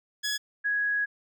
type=tone pair in turn; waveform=15% pulse / sine; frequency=1684 / 1664.7 Hz; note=G#6 / G#6; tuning=+24 / +4 cents; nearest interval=unison; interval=20 cents; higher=first; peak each=-21 / -24 dBFS; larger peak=first; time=0.23-0.38 / 0.64-1.06 s; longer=second; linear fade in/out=20 ms; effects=none